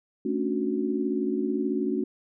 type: chord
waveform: sine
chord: D major seventh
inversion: second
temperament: just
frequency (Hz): 220.2 / 275.3 / 293.7 / 367.1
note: A3 / C#4 / D4 / F#4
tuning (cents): +2 / -12 / 0 / -14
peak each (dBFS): -30 / -29 / -32 / -29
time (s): 0.25-2.04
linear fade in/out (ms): 5
effects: none